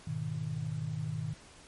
sine chord, G# minor, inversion none, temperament equal, 103.83 / 123.47 / 155.56 Hz, G#2 / B2 / D#3, 0 / 0 / 0 cents, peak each -40 / -38 / -35 dBFS, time 0.07-1.34 s, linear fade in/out 5 ms, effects pink hiss -55 dBFS RMS until 1.67 s + MP3 48 kbps

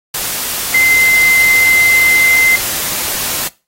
sine tone in noise, 2070 Hz, C7, 19 cents flat, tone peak -7 dBFS, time 0.74-2.56 s, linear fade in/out 5 ms, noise white, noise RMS -18 dBFS, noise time 0.14-3.48 s, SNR +8 dB, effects noise-tail reverb RT60 0.3 s tail -21 dB re dry + AAC 48 kbps

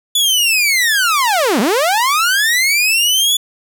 sawtooth linear two-way sweep, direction down then up, 3471 to 187.4 to 3471 Hz, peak -8 dBFS, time 0.15-3.37 s, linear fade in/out 5 ms, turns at 1.6 s, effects none

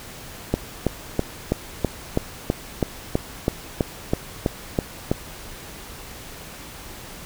click train, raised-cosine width 2 ms, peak -5 dBFS, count 15, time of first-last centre 0.54-5.115 s, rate 3.06 Hz, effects pink hiss -39 dBFS RMS until 7.25 s

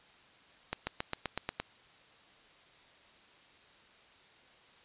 accelerating click train, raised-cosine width 0.3 ms, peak -17 dBFS, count 8, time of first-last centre 0.73-1.6 s, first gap 140 ms, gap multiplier 0.96, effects white hiss -60 dBFS RMS until 4.84 s + resampled to 8000 Hz

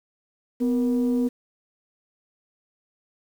sine tone pair together, 250 / 471.9 Hz, B3 / A#4, +21 / +21 cents, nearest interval major seventh, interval 1100 cents, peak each -19 / -27 dBFS, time 0.6-1.29 s, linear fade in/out 20 ms, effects tanh soft clip ceiling -15 dBFS + 8-bit

